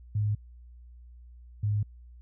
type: tone pair in turn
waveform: sine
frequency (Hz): 104.9 / 104.24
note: G#2 / G#2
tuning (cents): +18 / +7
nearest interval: unison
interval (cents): 11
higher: first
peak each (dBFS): -24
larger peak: neither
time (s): 0.15-0.35 / 1.63-1.83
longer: neither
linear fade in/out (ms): 5
effects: added 60 Hz sine -47 dBFS peak until 2.21 s